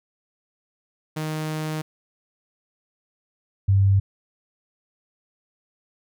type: tone pair in turn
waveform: sawtooth / sine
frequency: 155.56 / 98 Hz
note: D#3 / G2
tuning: 0 / 0 cents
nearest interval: minor sixth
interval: 800 cents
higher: first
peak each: -22 / -14 dBFS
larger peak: second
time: 1.16-1.82 / 3.68-4 s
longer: first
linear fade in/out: 10 ms
effects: none